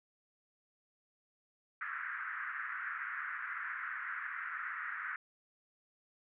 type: band-pass noise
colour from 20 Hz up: pink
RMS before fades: -41 dBFS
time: 1.81-5.16 s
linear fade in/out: 2 ms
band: 1300 to 1900 Hz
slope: 48 dB/octave
effects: none